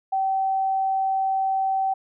sine tone, 770 Hz, G5, 31 cents flat, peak -20 dBFS, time 0.12-1.94 s, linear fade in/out 10 ms, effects none

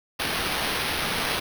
blue noise with sample-and-hold, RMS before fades -27 dBFS, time 0.19-1.4 s, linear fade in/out 10 ms, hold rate 7350 Hz, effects none

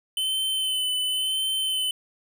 square tone with vibrato, 3047 Hz, G7, 50 cents flat, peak -24 dBFS, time 0.17-1.91 s, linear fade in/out 2 ms, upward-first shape sine, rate 0.94 Hz, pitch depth 23 cents each way, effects none

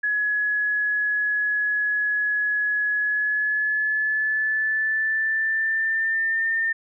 sine tone with pitch glide, 1688 to 1809.2 Hz, G#6 to A6, +28 to +48 cents, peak -20 dBFS, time 0.03-6.73 s, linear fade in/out 10 ms, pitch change +120 cents, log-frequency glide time 2.96-6.49 s, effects none

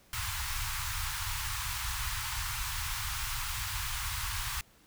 pink band-stop noise, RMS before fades -35 dBFS, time 0.13-4.61 s, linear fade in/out 2 ms, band 120 to 900 Hz, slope 48 dB/octave, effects pink hiss -62 dBFS RMS until 4.86 s

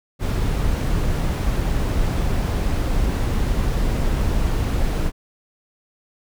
brown noise, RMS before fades -20 dBFS, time 0.19-5.12 s, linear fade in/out 50 ms, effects none

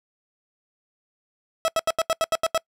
30% pulse tone bursts, 652 Hz, E5, 19 cents flat, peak -16 dBFS, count 9, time 1.65-2.577 s, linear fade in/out 0 ms, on 31 ms, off 81 ms, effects noise-tail reverb RT60 0.1 s tail -25 dB re dry + low-pass 12000 Hz 12 dB/octave

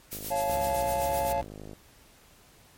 blue noise with tremolo, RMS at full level -35 dBFS, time 0.11-1.33 s, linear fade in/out 10 ms, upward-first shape sine, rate 7.8 Hz, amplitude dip 60%
click train, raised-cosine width 2 ms, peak -29 dBFS, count 84, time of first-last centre 0.13-1.732 s, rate 51.8 Hz
triangle chord, Db augmented, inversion none, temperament just, 554.4 / 693 / 866.2 Hz, Db5 / F5 / A5, 0 / -14 / -27 cents, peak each -28 dBFS, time 0.3-1.42 s, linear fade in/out 20 ms
sawtooth tone with vibrato, 65.41 Hz, C2, in tune, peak -33 dBFS, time 0.49-1.43 s, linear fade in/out 0 ms, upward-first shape triangle, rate 2 Hz, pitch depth 150 cents each way
effects pink hiss -57 dBFS RMS until 2.77 s + MP3 64 kbps

